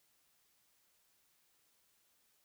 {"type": "silence", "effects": ["white hiss -74 dBFS RMS until 2.44 s"]}